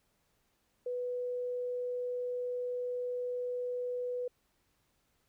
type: tone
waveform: sine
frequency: 493.9 Hz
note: B4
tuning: in tune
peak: -33 dBFS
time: 0.86-4.28 s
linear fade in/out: 5 ms
effects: pink hiss -75 dBFS RMS until 5.28 s